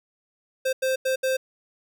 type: tone bursts at uneven times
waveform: square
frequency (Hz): 523.3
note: C5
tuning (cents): 0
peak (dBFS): -22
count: 4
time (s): 0.65-0.73 / 0.82-0.96 / 1.05-1.16 / 1.23-1.37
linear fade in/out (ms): 10
effects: none